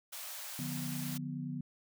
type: high-pass noise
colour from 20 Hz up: white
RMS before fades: -44 dBFS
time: 0.12-1.18 s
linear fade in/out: 10 ms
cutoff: 540 Hz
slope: 96 dB/octave
type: chord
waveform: sine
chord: B diminished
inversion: first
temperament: just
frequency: 148.16 / 177.8 / 246.9 Hz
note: D3 / F3 / B3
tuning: +16 / +31 / 0 cents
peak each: -40 / -43 / -40 dBFS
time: 0.59-1.61 s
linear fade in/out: 2 ms
effects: none